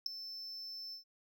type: tone with ADSR envelope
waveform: triangle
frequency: 5300 Hz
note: E8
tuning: 9 cents sharp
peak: -25 dBFS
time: 0.06-1.04 s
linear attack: 4 ms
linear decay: 4 ms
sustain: -17 dB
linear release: 110 ms
effects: none